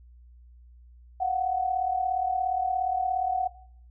sine tone pair together, 710.9 / 748 Hz, F5 / F#5, +31 / +19 cents, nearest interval minor second, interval 88 cents, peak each -30 / -25 dBFS, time 1.2-3.48 s, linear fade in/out 10 ms, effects noise-tail reverb RT60 0.7 s tail -20 dB re dry + added 60 Hz sine -49 dBFS peak until 3.9 s

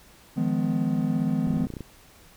triangle chord, F half-diminished seventh, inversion third, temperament just, 157.15 / 174.61 / 209.5 / 251.4 Hz, Eb3 / F3 / Ab3 / Cb4, +18 / 0 / +15 / +31 cents, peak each -26 / -27 / -26 / -25 dBFS, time 0.36-1.67 s, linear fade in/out 20 ms
clicks, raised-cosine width 3 ms, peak -22 dBFS, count 11, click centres 1.472 / 1.508 / 1.54 / 1.572 / 1.606 / 1.638 / 1.669 / 1.703 / 1.738 / 1.768 / 1.807 s
effects pink hiss -53 dBFS RMS until 2.36 s

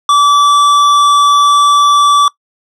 sine tone with tanh clipping, 1157 Hz, D6, 26 cents flat, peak -7 dBFS, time 0.09-2.28 s, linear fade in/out 2 ms, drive 16 dB, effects noise-tail reverb RT60 0.1 s tail -21 dB re dry + low-pass 10000 Hz 12 dB/octave

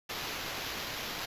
violet noise with sample-and-hold, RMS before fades -38 dBFS, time 0.09-1.26 s, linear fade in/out 10 ms, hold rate 8820 Hz, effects resampled to 32000 Hz

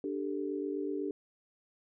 sine chord, D suspended fourth, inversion none, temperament equal, 293.7 / 392 / 440 Hz, D4 / G4 / A4, 0 / 0 / 0 cents, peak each -36 / -36 / -40 dBFS, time 0.04-1.11 s, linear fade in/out 2 ms, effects none

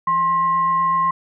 sine tone with frequency modulation, 1061 Hz, C6, 24 cents sharp, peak -15 dBFS, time 0.07-1.11 s, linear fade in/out 5 ms, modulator 892 Hz, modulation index 0.25, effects none

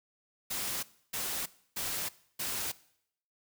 white noise bursts, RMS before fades -35 dBFS, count 4, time 0.5-2.72 s, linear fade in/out 10 ms, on 330 ms, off 300 ms, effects noise-tail reverb RT60 0.7 s tail -20 dB re dry

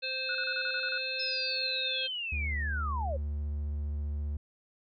harmonic tone, 521 Hz, C5, 7 cents flat, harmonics 1 / 3 / 5 / 7 / 8, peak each -41 / -42 / -35 / -41 / -37 dBFS, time 0.02-2.08 s, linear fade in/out 20 ms
sine tone bursts, 1468 Hz, F#6, 14 cents flat, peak -32 dBFS, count 8, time 0.29-0.978 s, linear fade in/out 2 ms, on 58 ms, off 32 ms
sine linear sweep, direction down, 5274 to 502 Hz, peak -33 dBFS, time 1.19-3.17 s, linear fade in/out 10 ms
triangle tone with vibrato, 73.42 Hz, D2, in tune, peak -29 dBFS, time 2.32-4.37 s, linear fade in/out 5 ms, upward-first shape sine, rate 15 Hz, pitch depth 12 cents each way
effects none

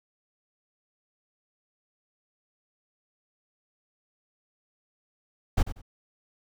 brown noise with echo, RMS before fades -20 dBFS, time 5.57-5.63 s, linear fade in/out 10 ms, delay 94 ms, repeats 2, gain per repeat -13 dB, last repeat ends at 5.818 s, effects none

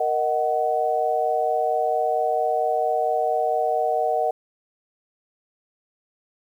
sine chord, D# minor, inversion second, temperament just, 466.7 / 622.3 / 746.7 Hz, A#4 / D#5 / F#5, +2 / 0 / +16 cents, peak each -26 / -24 / -22 dBFS, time 0-4.31 s, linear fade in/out 5 ms, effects 9-bit

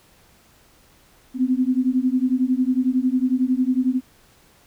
sine beating tone pair, 250.5 / 261.5 Hz, B3 / C4, +25 / -1 cents, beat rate 11 Hz, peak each -20 dBFS, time 1.34-4.01 s, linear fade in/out 50 ms, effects pink hiss -55 dBFS RMS until 4.66 s

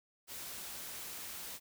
white noise, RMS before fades -45 dBFS, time 0.27-1.6 s, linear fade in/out 50 ms, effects none

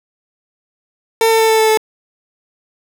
30% pulse tone with pitch steps, 451.5 / 448.4 / 445.3 / 442.2 / 439.2 / 436.1 Hz, A4 / A4 / A4 / A4 / A4 / A4, +45 / +33 / +21 / +9 / -3 / -15 cents, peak -7 dBFS, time 1.21-1.774 s, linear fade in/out 2 ms, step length 94 ms, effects none

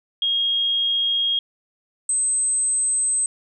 sine tone pair in turn, 3262 / 8220 Hz, G#7 / C9, -32 / -32 cents, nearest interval octave + major third, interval 1600 cents, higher second, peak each -18 dBFS, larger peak neither, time 0.22-1.39 / 2.09-3.26 s, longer neither, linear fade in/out 2 ms, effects none

